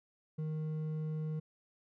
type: tone with hard clipping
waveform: sine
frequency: 155.56 Hz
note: D#3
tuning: in tune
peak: -36 dBFS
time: 0.38-1.4 s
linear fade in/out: 10 ms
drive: 5 dB
effects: none